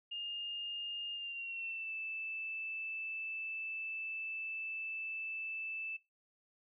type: tone with pitch glide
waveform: sine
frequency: 2826 to 2637 Hz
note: F7 to E7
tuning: +20 to 0 cents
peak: -39 dBFS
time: 0.11-5.97 s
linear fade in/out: 10 ms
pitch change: -120 cents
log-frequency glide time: 1.13-1.93 s
effects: noise-tail reverb RT60 0.2 s tail -18 dB re dry